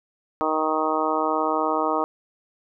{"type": "harmonic tone", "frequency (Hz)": 156.5, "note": "D#3", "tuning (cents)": 10, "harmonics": [2, 3, 4, 5, 6, 7, 8], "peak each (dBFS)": [-28, -28, -28, -28, -28, -28, -28], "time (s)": [0.41, 2.04], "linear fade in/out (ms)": 0, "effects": []}